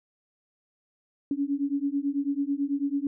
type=beating tone pair; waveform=sine; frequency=277.2 / 286.3 Hz; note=C#4 / D4; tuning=0 / -44 cents; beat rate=9.1 Hz; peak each=-28 dBFS; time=1.31-3.07 s; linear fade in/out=2 ms; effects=none